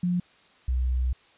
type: tone pair in turn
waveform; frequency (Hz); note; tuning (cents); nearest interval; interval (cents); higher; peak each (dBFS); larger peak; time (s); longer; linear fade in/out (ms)
sine; 177.7 / 62.98; F3 / B1; +30 / +35; octave + tritone; 1795; first; -22; neither; 0.03-0.2 / 0.68-1.13; second; 5
effects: white hiss -58 dBFS RMS until 1.37 s + resampled to 8000 Hz